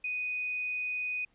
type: tone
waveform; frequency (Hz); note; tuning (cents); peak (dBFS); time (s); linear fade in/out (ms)
sine; 2489; D#7; 0; -31; 0.04-1.25; 5
effects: pink hiss -70 dBFS RMS until 1.34 s + resampled to 8000 Hz

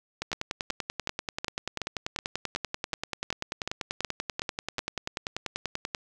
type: two click trains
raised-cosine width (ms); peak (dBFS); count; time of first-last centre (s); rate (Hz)
0.2; -13 / -13; 60 / 13; 0.22-5.948 / 0.33-4.791; 10.3 / 2.69
effects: none

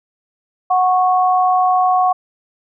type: tone pair together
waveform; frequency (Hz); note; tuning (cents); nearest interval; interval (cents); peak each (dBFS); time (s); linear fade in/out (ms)
sine; 736.2 / 1103; F#5 / C#6; -9 / -9; perfect fifth; 700; -12 / -17; 0.7-2.13; 10
effects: none

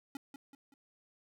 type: tone with echo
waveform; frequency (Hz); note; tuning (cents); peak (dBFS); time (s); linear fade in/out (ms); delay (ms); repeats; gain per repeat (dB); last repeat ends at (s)
square; 277.2; C#4; 0; -40; 0.15-0.17; 2; 190; 3; -7; 0.74
effects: none

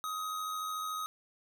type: tone with amplitude modulation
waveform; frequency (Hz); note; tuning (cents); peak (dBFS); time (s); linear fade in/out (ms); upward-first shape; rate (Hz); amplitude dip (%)
square; 1259; D#6; +20; -34; 0.04-1.06; 0; sine; 93.7; 35
effects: none

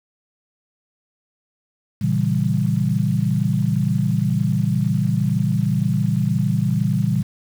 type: chord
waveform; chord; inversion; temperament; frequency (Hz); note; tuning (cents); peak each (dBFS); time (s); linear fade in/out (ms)
sine; A# diminished seventh; none; equal; 116.54 / 138.59 / 164.81 / 196; A#2 / C#3 / E3 / G3; 0 / 0 / 0 / 0; -22; 2.01-7.23; 10
effects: 7-bit

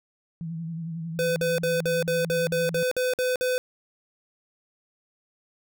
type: tone with vibrato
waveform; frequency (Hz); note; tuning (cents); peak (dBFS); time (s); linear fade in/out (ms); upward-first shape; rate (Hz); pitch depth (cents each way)
sine; 164.7; E3; -1; -30; 0.41-2.83; 0; sine; 11; 49
type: tone bursts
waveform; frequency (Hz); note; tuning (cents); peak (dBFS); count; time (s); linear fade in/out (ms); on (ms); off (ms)
square; 505; B4; +39; -23; 11; 1.19-3.58; 0; 170; 52
effects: none

